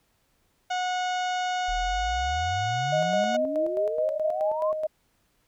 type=harmonic tone; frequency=730 Hz; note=F#5; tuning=24 cents flat; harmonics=1 / 2 / 3 / 4 / 5 / 6 / 7 / 8 / 9 / 10; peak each=-26 / -34 / -40 / -38 / -42 / -47 / -50 / -49 / -46 / -54 dBFS; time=0.7-3.37 s; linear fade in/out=10 ms
type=exponential sweep; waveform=sine; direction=up; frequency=36.35 to 1100 Hz; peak=-30 dBFS; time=1.68-4.72 s; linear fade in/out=10 ms
type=tone with tremolo; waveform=sine; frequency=622.3 Hz; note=D#5; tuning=in tune; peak=-22 dBFS; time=2.92-4.87 s; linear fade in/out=10 ms; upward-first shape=square; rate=4.7 Hz; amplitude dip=50%
effects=pink hiss -69 dBFS RMS until 5.47 s